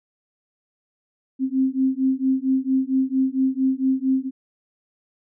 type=beating tone pair; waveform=sine; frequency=261.6 / 266 Hz; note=C4 / C4; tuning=0 / +29 cents; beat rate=4.4 Hz; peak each=-21 dBFS; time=1.39-4.31 s; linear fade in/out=50 ms; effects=none